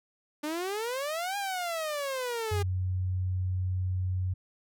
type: exponential two-way sweep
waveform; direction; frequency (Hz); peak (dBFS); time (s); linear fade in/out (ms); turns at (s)
sawtooth; up then down; 292.6 to 818 to 401.6; -27; 0.43-2.63; 10; 1.37
type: tone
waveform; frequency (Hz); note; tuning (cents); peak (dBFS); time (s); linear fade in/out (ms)
sine; 92.2; F#2; -6; -27; 2.51-4.34; 10
effects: none